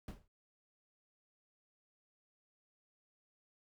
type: noise with exponential decay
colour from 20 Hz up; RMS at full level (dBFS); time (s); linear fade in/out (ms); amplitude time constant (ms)
brown; -40; 0.08-0.28; 2; 42
effects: none